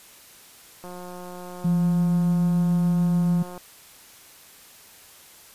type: click train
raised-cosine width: 1 ms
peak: -26 dBFS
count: 491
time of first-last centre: 0.84-3.577 s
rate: 179 Hz
type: tone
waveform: sine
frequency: 172.1 Hz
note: F3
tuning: 25 cents flat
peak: -18 dBFS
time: 1.64-3.43 s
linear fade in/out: 10 ms
effects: white hiss -49 dBFS RMS until 5.54 s + resampled to 32000 Hz